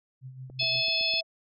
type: tone with tremolo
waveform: sine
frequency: 130 Hz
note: C3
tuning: 11 cents flat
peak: -37 dBFS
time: 0.21-0.84 s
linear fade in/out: 50 ms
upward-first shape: sine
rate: 5.8 Hz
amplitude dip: 60%
type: click train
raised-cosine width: 2 ms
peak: -34 dBFS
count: 6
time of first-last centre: 0.5-1.139 s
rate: 7.83 Hz
type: harmonic tone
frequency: 861 Hz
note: A5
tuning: 38 cents flat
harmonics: 3 / 4 / 5 / 6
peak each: -30 / -30 / -30 / -30 dBFS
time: 0.59-1.21 s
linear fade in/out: 10 ms
type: tone with vibrato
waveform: sine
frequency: 658 Hz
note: E5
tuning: 3 cents flat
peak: -37 dBFS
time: 0.6-1.23 s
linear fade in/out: 20 ms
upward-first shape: square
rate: 7.5 Hz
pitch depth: 10 cents each way
effects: none